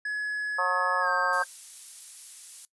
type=tone with pitch glide; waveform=triangle; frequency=1693 to 1579.6 Hz; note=G#6 to G6; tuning=+33 to +13 cents; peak=-26 dBFS; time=0.05-1.44 s; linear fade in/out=5 ms; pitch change=-120 cents; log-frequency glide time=1-1.09 s
type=harmonic tone; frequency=181.3 Hz; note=F#3; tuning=35 cents flat; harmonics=3 / 4 / 5 / 6 / 7; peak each=-32 / -34 / -31 / -30 / -30 dBFS; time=0.58-1.43 s; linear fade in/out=10 ms
type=noise; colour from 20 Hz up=violet; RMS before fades=-39 dBFS; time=1.33-2.65 s; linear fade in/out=0 ms
effects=noise-tail reverb RT60 0.1 s tail -19 dB re dry + resampled to 24000 Hz